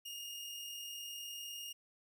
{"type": "tone with amplitude modulation", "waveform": "sawtooth", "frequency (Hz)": 2842, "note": "F7", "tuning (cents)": 30, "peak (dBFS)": -39, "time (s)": [0.05, 1.73], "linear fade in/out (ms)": 10, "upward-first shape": "sine", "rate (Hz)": 39.9, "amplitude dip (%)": 30, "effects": []}